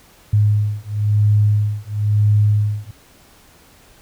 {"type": "beating tone pair", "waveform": "sine", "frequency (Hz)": [104.2, 105.19], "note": ["G#2", "G#2"], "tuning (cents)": [6, 23], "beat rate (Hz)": 0.99, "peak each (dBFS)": -16, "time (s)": [0.33, 2.91], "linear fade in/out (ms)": 5, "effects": ["pink hiss -49 dBFS RMS until 4.01 s"]}